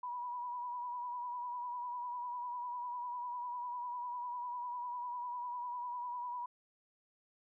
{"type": "tone with vibrato", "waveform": "sine", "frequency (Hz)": 976, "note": "B5", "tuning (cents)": -21, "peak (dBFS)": -38, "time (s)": [0.03, 6.46], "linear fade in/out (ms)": 5, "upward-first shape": "sine", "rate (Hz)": 10, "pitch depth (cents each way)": 43, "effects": []}